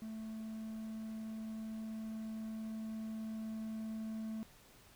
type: tone with level ramp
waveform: triangle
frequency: 220 Hz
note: A3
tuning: in tune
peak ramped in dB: -40 to -37 dBFS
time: 0.02-4.43 s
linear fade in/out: 0 ms
effects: pink hiss -62 dBFS RMS until 4.95 s